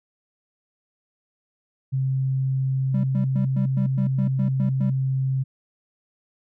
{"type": "tone", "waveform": "sine", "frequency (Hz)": 132.8, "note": "C3", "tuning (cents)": 26, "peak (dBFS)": -20, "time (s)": [1.92, 5.44], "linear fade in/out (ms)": 20}
{"type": "tone bursts", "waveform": "triangle", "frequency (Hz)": 195.2, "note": "G3", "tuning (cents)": -7, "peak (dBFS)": -20, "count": 10, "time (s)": [2.94, 4.9], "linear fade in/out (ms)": 5, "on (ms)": 97, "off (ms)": 110}
{"effects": []}